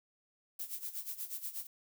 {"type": "noise with tremolo", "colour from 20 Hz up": "violet", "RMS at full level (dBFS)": -39, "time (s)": [0.59, 1.67], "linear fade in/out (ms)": 5, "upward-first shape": "sine", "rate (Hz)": 8.3, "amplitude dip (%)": 80, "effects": []}